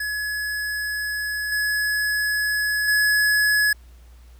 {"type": "tone with level steps", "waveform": "square", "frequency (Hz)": 1694, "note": "G#6", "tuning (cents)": 34, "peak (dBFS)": [-25, -21, -17], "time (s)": [0, 3.73], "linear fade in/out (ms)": 5, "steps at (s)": [1.52, 2.88], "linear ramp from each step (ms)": 2, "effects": ["added 60 Hz sine -44 dBFS peak until 4.39 s", "pink hiss -58 dBFS RMS until 4.39 s"]}